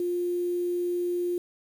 sine tone with quantisation, 352.5 Hz, F4, 16 cents sharp, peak -25 dBFS, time 0-1.38 s, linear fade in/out 2 ms, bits 8, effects none

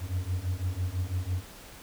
triangle beating tone pair, 88.1 / 94.1 Hz, F2 / F#2, +16 / +30 cents, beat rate 6 Hz, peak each -30 / -29 dBFS, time 0-1.45 s, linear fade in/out 50 ms, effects pink hiss -48 dBFS RMS until 1.82 s

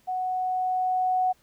sine tone with level ramp, 740 Hz, F#5, in tune, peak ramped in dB -26 to -20 dBFS, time 0.07-1.33 s, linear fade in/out 20 ms, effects pink hiss -63 dBFS RMS until 1.42 s

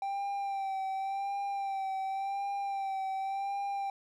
triangle tone with vibrato, 784 Hz, G5, in tune, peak -30 dBFS, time 0.02-3.9 s, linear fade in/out 2 ms, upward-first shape sine, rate 0.9 Hz, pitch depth 34 cents each way, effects none

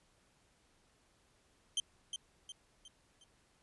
sawtooth tone with echo, 3132 Hz, G7, 2 cents flat, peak -28 dBFS, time 1.77-1.8 s, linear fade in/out 2 ms, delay 360 ms, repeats 4, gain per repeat -7 dB, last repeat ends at 3.24 s, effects pink hiss -71 dBFS RMS until 3.62 s + resampled to 24000 Hz

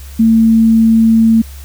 sine tone, 225.1 Hz, A3, 40 cents sharp, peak -5 dBFS, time 0.19-1.42 s, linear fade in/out 10 ms, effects added 69 Hz sine -28 dBFS peak until 1.64 s + white hiss -39 dBFS RMS until 1.64 s

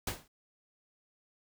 pink noise with exponential decay, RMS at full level -31 dBFS, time 0.07-0.28 s, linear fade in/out 5 ms, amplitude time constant 45 ms, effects none

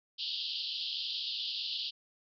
pink band-pass noise, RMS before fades -37 dBFS, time 0.18-1.91 s, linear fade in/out 20 ms, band 2900 to 4900 Hz, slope 96 dB/octave, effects none

